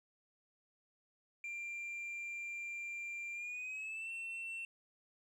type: tone with pitch glide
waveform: sine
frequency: 2377 to 2699 Hz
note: D7 to E7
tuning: +20 to +40 cents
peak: -38 dBFS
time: 1.44-4.65 s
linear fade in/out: 2 ms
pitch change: +220 cents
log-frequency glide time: 3.33-4.11 s
effects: tanh soft clip ceiling -40 dBFS + 12-bit